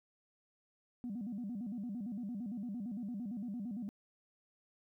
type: tone with vibrato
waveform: sine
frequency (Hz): 220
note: A3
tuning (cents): 0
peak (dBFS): -37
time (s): 1.04-3.89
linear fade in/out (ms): 0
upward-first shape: square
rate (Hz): 8.8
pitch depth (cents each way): 180
effects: tanh soft clip ceiling -35 dBFS + 13-bit